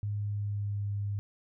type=tone with pitch glide; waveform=sine; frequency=103.3 to 101.53 Hz; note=G#2 to G#2; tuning=-9 to -39 cents; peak=-30 dBFS; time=0.03-1.19 s; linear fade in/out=0 ms; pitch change=-30 cents; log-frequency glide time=0.14-0.88 s; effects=none